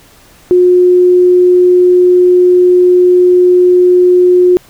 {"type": "tone", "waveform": "sine", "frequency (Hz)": 360, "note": "F#4", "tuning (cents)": -47, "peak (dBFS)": -3, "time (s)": [0.51, 4.57], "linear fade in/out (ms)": 0, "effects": ["pink hiss -42 dBFS RMS until 4.69 s"]}